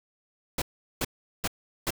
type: noise bursts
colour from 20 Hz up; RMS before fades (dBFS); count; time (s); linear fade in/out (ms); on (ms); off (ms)
pink; -28; 4; 0.58-1.906; 5; 39; 390
effects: none